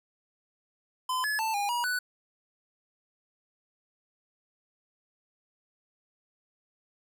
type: tone with pitch steps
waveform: square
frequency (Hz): 1021 / 1707 / 886 / 813 / 960 / 1487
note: C6 / G#6 / A5 / G#5 / B5 / F#6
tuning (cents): -43 / +47 / +12 / -37 / -49 / +8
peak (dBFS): -28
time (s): 1.09-1.99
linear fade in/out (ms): 5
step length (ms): 150
effects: none